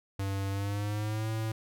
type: tone with pitch glide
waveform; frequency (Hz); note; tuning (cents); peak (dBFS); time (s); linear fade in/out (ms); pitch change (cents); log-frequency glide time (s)
square; 98 to 110.64; G2 to A2; 0 to +10; -31; 0.19-1.52; 5; +210; 0.5-1.3
effects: none